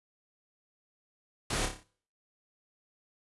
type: noise with echo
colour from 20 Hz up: pink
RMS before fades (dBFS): -32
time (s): 1.5-1.66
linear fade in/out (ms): 5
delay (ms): 29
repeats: 6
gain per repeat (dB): -5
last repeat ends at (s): 1.834
effects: noise-tail reverb RT60 0.5 s tail -21 dB re dry + resampled to 24000 Hz